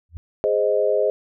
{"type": "tone with exponential growth", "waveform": "sine", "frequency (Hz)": 82.41, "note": "E2", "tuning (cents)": 0, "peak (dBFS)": -27, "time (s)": [0.09, 0.17], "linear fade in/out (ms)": 0, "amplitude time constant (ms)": 17}
{"type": "chord", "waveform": "sine", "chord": "Ab major", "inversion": "none", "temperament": "equal", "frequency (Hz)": [415.3, 523.3, 622.3], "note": ["Ab4", "C5", "Eb5"], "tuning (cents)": [0, 0, 0], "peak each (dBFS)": -21, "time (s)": [0.44, 1.1], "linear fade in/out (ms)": 0}
{"effects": []}